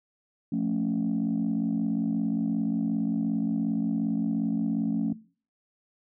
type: chord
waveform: sine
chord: F augmented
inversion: none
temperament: equal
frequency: 174.61 / 220 / 277.2 Hz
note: F3 / A3 / C#4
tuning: 0 / 0 / 0 cents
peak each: -30 / -27 / -28 dBFS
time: 0.52-5.13 s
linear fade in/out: 5 ms
effects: noise-tail reverb RT60 0.4 s tail -19 dB re dry + tanh soft clip ceiling -19 dBFS